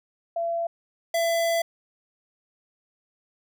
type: tone pair in turn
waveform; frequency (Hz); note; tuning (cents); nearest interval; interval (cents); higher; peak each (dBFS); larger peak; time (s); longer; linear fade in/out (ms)
sine / square; 676 / 670.2; E5 / E5; +43 / +29; unison; 14; first; -24 / -22; second; 0.36-0.67 / 1.14-1.62; second; 5
effects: none